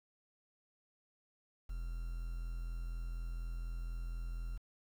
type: tone with quantisation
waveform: triangle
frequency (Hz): 42.07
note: E1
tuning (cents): +36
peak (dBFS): -36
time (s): 1.69-4.58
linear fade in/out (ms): 10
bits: 10
effects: none